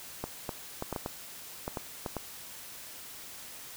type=clicks; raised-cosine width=1 ms; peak=-19 dBFS; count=10; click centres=0.24 / 0.492 / 0.824 / 0.927 / 0.962 / 1.061 / 1.679 / 1.772 / 2.062 / 2.167 s; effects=white hiss -46 dBFS RMS until 3.76 s